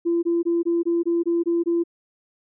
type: tone bursts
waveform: sine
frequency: 340 Hz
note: F4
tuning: 46 cents flat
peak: -17 dBFS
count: 9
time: 0.05-1.838 s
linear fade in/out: 20 ms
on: 180 ms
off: 21 ms
effects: tanh soft clip ceiling -13 dBFS